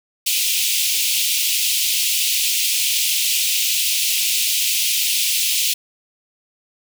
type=high-pass noise; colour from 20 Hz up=pink; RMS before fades=-19 dBFS; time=0.26-5.74 s; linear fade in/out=10 ms; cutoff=2500 Hz; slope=48 dB/octave; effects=none